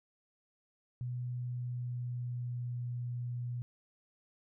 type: tone with pitch glide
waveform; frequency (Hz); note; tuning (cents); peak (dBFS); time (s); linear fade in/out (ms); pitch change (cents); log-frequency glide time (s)
sine; 123.47 to 121.77; B2 to B2; 0 to -24; -35; 1.01-3.62; 0; -24; 1.23-2.83
effects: none